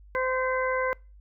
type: harmonic tone with a mistuned harmonic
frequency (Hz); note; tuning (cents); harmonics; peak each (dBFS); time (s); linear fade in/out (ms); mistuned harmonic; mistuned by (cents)
516; C5; -24; 1 / 2 / 3 / 4; -27 / -30 / -32 / -33; 0.15-0.93; 0; 4; -19
effects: noise-tail reverb RT60 0.3 s tail -25 dB re dry + added 50 Hz sine -48 dBFS peak until 1.2 s